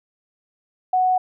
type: tone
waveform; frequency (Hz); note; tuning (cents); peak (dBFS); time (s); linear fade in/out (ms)
sine; 740; F#5; 0; -15; 0.93-1.18; 5
effects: none

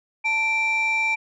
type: tone pair together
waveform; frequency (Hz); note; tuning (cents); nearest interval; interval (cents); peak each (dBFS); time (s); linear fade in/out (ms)
sine; 883.4 / 2349; A5 / D7; +7 / 0; octave + perfect fourth; 1693; -25 / -18; 0.24-1.16; 20
effects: tanh soft clip ceiling -17 dBFS

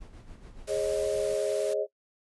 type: noise with tremolo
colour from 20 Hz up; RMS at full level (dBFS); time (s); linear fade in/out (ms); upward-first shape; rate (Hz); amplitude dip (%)
brown; -44; 0-1.36; 20; sine; 7; 60
type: band-stop noise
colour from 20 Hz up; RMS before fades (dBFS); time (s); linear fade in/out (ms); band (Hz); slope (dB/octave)
white; -42; 0.67-1.74; 10; 320 to 470; 96
type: chord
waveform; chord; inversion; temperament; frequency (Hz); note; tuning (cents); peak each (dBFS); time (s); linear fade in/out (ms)
sine; Ab suspended fourth; none; equal with one note detuned; 415.3 / 543.3 / 622.3; Ab4 / Db5 / Eb5; 0 / -35 / 0; -30; 0.67-1.87; 50
effects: noise-tail reverb RT60 0.1 s tail -22 dB re dry + resampled to 24000 Hz

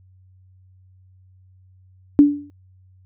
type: tone with exponential decay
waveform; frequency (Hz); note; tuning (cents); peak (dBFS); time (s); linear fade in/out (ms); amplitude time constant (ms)
sine; 289.6; D4; -24; -4; 2.19-2.5; 0; 66
effects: added 93 Hz sine -49 dBFS peak until 3.05 s

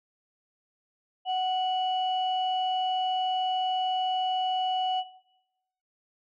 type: tone pair together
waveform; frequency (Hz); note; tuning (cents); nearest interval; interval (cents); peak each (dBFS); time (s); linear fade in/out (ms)
sine; 744.4 / 2940; F#5 / F#7; +10 / -12; 2 octaves; 2378; -25 / -34; 1.25-5.04; 50
effects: noise-tail reverb RT60 0.9 s tail -17 dB re dry + tanh soft clip ceiling -18 dBFS

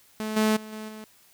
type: tone with level steps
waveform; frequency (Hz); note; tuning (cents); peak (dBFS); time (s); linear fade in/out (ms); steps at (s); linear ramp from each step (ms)
sawtooth; 216.4; A3; -29; -25 / -16 / -35 / -31 / -35; 0.2-1.04; 0; 0.36 / 0.56 / 0.72 / 0.88; 10
effects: white hiss -58 dBFS RMS until 1.33 s

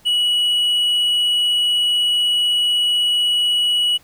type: tone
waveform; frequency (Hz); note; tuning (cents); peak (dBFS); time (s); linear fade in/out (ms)
triangle; 2929; F#7; -18; -13; 0.05-3.98; 20
effects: pink hiss -52 dBFS RMS until 4.03 s

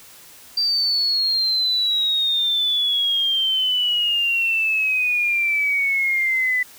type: exponential sweep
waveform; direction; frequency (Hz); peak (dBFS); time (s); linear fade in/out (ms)
sine; down; 4699 to 1988; -17; 0.57-6.63; 5
effects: white hiss -45 dBFS RMS until 6.78 s

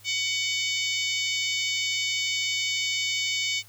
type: harmonic tone with a mistuned harmonic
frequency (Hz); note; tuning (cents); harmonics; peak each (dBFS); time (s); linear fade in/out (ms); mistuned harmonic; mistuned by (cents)
749; F#5; +21; 3 / 4 / 5 / 6 / 7 / 8 / 9 / 10; -29 / -31 / -33 / -35 / -36 / -37 / -38 / -39; 0.04-3.63; 50; 5; -48
effects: added 103 Hz sine -54 dBFS peak until 3.68 s + white hiss -54 dBFS RMS until 3.68 s

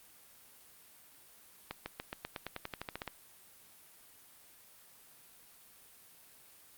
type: accelerating click train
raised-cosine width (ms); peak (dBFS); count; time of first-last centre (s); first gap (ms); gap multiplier
0.3; -22; 15; 1.71-3.077; 150; 0.93
effects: white hiss -59 dBFS RMS until 6.77 s + Opus 32 kbps

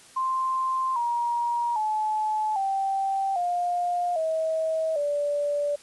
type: tone with pitch steps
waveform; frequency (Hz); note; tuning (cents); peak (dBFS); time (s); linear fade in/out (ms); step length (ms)
sine; 1046.5 / 948.6 / 859.9 / 779.5 / 706.6 / 640.5 / 580.6; C6 / A#5 / A5 / G5 / F5 / E5 / D5; 0 / +30 / -40 / -10 / +20 / -50 / -20; -23; 0.16-5.76; 10; 800
effects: white hiss -51 dBFS RMS until 5.82 s + resampled to 24000 Hz

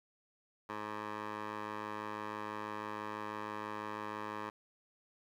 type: tone with band-pass filter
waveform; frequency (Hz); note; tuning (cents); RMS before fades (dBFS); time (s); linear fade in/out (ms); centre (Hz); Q
15% pulse; 106.1; G#2; +38; -42; 0.69-4.5; 5; 1100; 1.4
effects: 11-bit

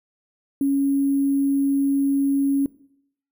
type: tone with sample-and-hold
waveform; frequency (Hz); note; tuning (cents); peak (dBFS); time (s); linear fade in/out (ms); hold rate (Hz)
sine; 277.2; C#4; 0; -17; 0.61-2.66; 2; 11025
effects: noise-tail reverb RT60 0.7 s tail -20 dB re dry

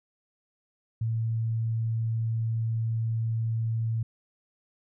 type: tone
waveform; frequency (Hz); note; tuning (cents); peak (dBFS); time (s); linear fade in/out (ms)
sine; 113.2; A2; +50; -25; 1.01-4.03; 5
effects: none

